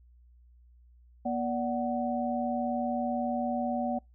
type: tone cluster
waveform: sine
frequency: 239.7 / 582 / 747 Hz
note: A#3 / D5 / F#5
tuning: +48 / -16 / +16 cents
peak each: -31 / -34 / -32 dBFS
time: 1.25-3.99 s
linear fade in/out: 10 ms
effects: noise-tail reverb RT60 0.2 s tail -26 dB re dry + added 60 Hz sine -55 dBFS peak until 4.14 s